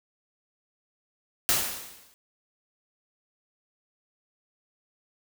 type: noise with exponential decay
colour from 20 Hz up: white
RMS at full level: -21 dBFS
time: 1.49-2.14 s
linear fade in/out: 0 ms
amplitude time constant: 140 ms
effects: none